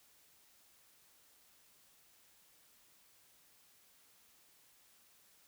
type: silence
effects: white hiss -67 dBFS RMS until 5.47 s